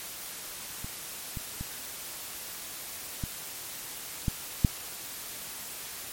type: clicks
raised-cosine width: 5 ms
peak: -25 / -23 / -23 / -19 / -14 / -7 dBFS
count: 6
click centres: 0.845 / 1.372 / 1.61 / 3.238 / 4.282 / 4.648 s
effects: white hiss -40 dBFS RMS until 6.12 s + MP3 64 kbps